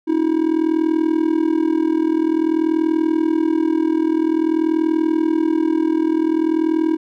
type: tone with amplitude modulation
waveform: triangle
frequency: 320.3 Hz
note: E4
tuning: 50 cents flat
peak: -9 dBFS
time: 0.07-6.97 s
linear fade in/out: 20 ms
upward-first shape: sine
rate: 40.5 Hz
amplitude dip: 85%
effects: none